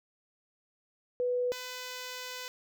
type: tone pair in turn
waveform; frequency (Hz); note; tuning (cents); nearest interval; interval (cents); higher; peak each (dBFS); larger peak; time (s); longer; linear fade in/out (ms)
sine / 5% pulse; 493.9 / 502.5; B4 / B4; 0 / +30; unison; 30; second; -27; neither; 1.2-1.52 / 1.52-2.48; second; 0
effects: none